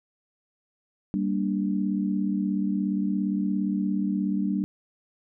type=chord; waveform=sine; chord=G minor; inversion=none; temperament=equal; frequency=196 / 233.1 / 293.7 Hz; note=G3 / Bb3 / D4; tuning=0 / 0 / 0 cents; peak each=-25 / -31 / -29 dBFS; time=1.14-4.64 s; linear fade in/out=0 ms; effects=none

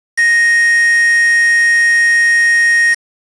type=tone with quantisation; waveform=triangle; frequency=1864.7 Hz; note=A#6; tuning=in tune; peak=-6 dBFS; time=0.17-2.95 s; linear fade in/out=20 ms; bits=3; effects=resampled to 24000 Hz

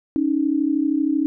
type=tone pair together; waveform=sine; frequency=278.2 / 311.1 Hz; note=C#4 / D#4; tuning=+6 / 0 cents; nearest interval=major second; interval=194 cents; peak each=-20 dBFS; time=0.16-1.26 s; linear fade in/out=0 ms; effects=none

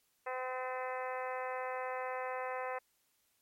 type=harmonic tone; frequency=256 Hz; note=C4; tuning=38 cents flat; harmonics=2 / 3 / 4 / 5 / 6 / 7 / 8 / 9 / 10; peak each=-40 / -42 / -43 / -47 / -50 / -48 / -48 / -60 / -53 dBFS; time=0.26-2.79 s; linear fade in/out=10 ms; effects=white hiss -75 dBFS RMS until 3.41 s + MP3 64 kbps

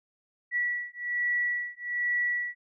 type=beating tone pair; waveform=sine; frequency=1943 / 1944.2 Hz; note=B6 / B6; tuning=-29 / -28 cents; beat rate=1.2 Hz; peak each=-30 dBFS; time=0.51-2.55 s; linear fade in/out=50 ms; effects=none

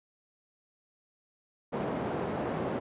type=band-pass noise; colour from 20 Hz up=white; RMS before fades=-33 dBFS; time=1.72-2.8 s; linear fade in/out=20 ms; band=120 to 590 Hz; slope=12 dB/octave; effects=resampled to 8000 Hz

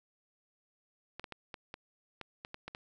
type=clicks; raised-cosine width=0.3 ms; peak=-26 dBFS; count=10; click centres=1.196 / 1.242 / 1.323 / 1.542 / 1.741 / 2.213 / 2.449 / 2.544 / 2.68 / 2.749 s; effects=none

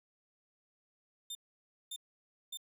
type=tone bursts; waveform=sawtooth; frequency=3601 Hz; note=A7; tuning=39 cents sharp; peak=-37 dBFS; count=3; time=1.3-2.573 s; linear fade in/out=5 ms; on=51 ms; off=560 ms; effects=13-bit

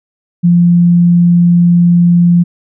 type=tone; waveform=sine; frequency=173.5 Hz; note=F3; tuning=11 cents flat; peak=-4 dBFS; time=0.43-2.44 s; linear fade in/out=20 ms; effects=none

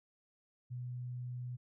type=tone; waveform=sine; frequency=123.8 Hz; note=B2; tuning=5 cents sharp; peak=-39 dBFS; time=0.7-1.57 s; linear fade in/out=20 ms; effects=none

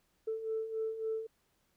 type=beating tone pair; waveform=sine; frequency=440 / 443.6 Hz; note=A4 / A4; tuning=0 / +14 cents; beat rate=3.6 Hz; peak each=-40 / -34 dBFS; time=0.27-1.27 s; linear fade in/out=10 ms; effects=tanh soft clip ceiling -27 dBFS + pink hiss -75 dBFS RMS until 1.76 s

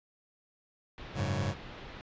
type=low-pass noise; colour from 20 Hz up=pink; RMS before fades=-46 dBFS; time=0.98-2.01 s; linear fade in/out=0 ms; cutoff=3900 Hz; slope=24 dB/octave
type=chord; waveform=sawtooth; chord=F# suspended second; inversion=none; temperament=just; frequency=92.5 / 104.06 / 138.75 Hz; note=F#2 / G#2 / C#3; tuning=0 / +4 / +2 cents; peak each=-30 dBFS; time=1.14-1.55 s; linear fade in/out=50 ms
effects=resampled to 16000 Hz

